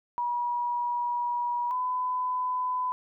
sine tone pair in turn, 964 / 1004.6 Hz, B5 / B5, -42 / +29 cents, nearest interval minor second, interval 71 cents, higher second, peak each -26 dBFS, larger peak neither, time 0.18-1.71 / 1.71-2.92 s, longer first, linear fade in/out 0 ms, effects none

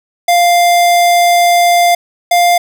square tone pair in turn, 698 / 700.4 Hz, F5 / F5, -1 / +5 cents, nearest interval unison, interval 6 cents, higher second, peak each -7 dBFS, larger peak neither, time 0.28-1.95 / 2.31-2.58 s, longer first, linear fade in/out 5 ms, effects none

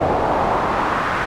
brown noise with band-pass filter sweep, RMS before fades -19 dBFS, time 0-1.26 s, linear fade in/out 20 ms, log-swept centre 690 to 1400 Hz, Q 2, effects none

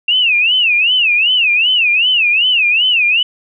sine tone with vibrato, 2703 Hz, E7, 43 cents sharp, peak -9 dBFS, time 0.08-3.23 s, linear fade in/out 5 ms, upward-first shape sine, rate 2.6 Hz, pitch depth 210 cents each way, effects none

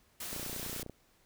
white noise, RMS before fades -41 dBFS, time 0.2-0.83 s, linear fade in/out 5 ms
click train, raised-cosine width 2 ms, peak -30 dBFS, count 18, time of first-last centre 0.33-0.897 s, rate 30 Hz
effects pink hiss -68 dBFS RMS until 1.25 s

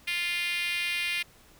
5% pulse tone with high-pass filter, 349.2 Hz, F4, in tune, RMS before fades -30 dBFS, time 0.07-1.23 s, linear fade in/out 10 ms, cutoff 2300 Hz, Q 4.4, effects pink hiss -57 dBFS RMS until 1.59 s

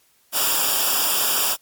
white noise with comb filter, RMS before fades -20 dBFS, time 0.32-1.57 s, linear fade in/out 50 ms, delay 0.48 ms, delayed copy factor -0.85, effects white hiss -60 dBFS RMS until 1.61 s + MP3 96 kbps

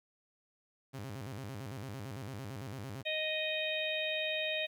sawtooth tone with vibrato, 116.54 Hz, A#2, in tune, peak -37 dBFS, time 0.93-3.03 s, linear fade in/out 20 ms, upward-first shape square, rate 8.9 Hz, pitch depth 250 cents each way
harmonic tone, 622.3 Hz, D#5, in tune, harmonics 1 / 3 / 4 / 5 / 6, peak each -37 / -42 / -37 / -42 / -39 dBFS, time 3.05-4.67 s, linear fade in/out 20 ms
effects 11-bit

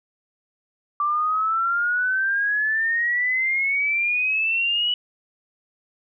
sine exponential sweep, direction up, 1167 to 2960 Hz, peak -19 dBFS, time 1-4.94 s, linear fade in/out 2 ms, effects none

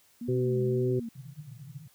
sine tone with vibrato, 233.1 Hz, A#3, in tune, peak -34 dBFS, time 0.21-1.09 s, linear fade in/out 5 ms, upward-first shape triangle, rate 1.8 Hz, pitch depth 210 cents each way
harmonic tone, 126 Hz, B2, 35 cents sharp, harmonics 1 / 3 / 4, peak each -28 / -27 / -39 dBFS, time 0.28-1 s, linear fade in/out 10 ms
pink band-pass noise, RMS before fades -45 dBFS, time 1.15-1.88 s, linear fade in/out 10 ms, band 120 to 160 Hz, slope 96 dB/octave
effects white hiss -63 dBFS RMS until 1.94 s

